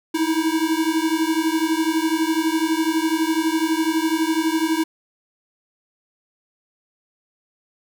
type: beating tone pair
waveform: square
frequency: 315.3 / 327.3 Hz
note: D#4 / E4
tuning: +23 / -12 cents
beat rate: 12 Hz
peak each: -22 dBFS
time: 0.14-4.84 s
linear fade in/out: 10 ms
effects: none